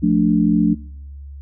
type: chord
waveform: sine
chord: D minor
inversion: first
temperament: just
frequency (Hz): 176.2 / 220.2 / 293.7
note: F3 / A3 / D4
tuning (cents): +16 / +2 / 0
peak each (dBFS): -17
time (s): 0.02-0.75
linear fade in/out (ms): 20
effects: noise-tail reverb RT60 0.8 s tail -25 dB re dry + added 70 Hz sine -32 dBFS peak until 1.41 s